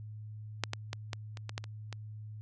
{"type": "clicks", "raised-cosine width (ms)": 0.2, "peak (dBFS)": [-12, -16, -18, -18, -27, -22, -18, -27, -24], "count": 9, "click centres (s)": [0.637, 0.734, 0.931, 1.132, 1.372, 1.494, 1.579, 1.641, 1.927], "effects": ["added 107 Hz sine -42 dBFS peak until 2.41 s", "resampled to 24000 Hz"]}